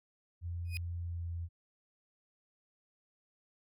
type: tone with pitch glide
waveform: sine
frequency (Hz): 86.1 to 84.96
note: F2 to F2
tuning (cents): -24 to -47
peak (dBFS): -36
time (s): 0.41-1.49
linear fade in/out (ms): 50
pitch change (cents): -23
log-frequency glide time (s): 1.02-1.28
type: tone with exponential growth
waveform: 35% pulse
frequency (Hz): 2489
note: D#7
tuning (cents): 0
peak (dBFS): -33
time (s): 0.65-0.77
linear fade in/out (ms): 0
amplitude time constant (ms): 26
effects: none